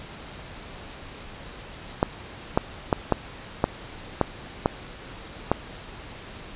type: clicks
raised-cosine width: 1 ms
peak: -4 dBFS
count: 8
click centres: 2.029 / 2.575 / 2.928 / 3.123 / 3.641 / 4.213 / 4.659 / 5.516 s
effects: pink hiss -41 dBFS RMS until 6.55 s + resampled to 8000 Hz